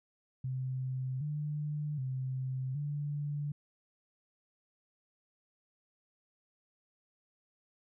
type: tone with pitch steps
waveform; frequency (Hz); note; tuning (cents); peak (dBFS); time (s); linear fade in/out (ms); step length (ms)
sine; 130 / 149.1 / 130.6 / 145.9; C3 / D3 / C3 / D3; -11 / +27 / -3 / -11; -33; 0.44-3.52; 5; 770
effects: none